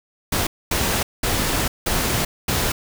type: noise bursts at uneven times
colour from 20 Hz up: pink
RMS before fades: -21 dBFS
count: 5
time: 0.32-0.47 / 0.71-1.03 / 1.23-1.68 / 1.86-2.25 / 2.48-2.72 s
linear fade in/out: 5 ms
effects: none